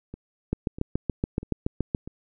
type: two click trains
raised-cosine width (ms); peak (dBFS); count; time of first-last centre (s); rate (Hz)
3; -11 / -24; 11 / 4; 0.53-1.948 / 0.14-2.075; 7.05 / 1.55
effects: none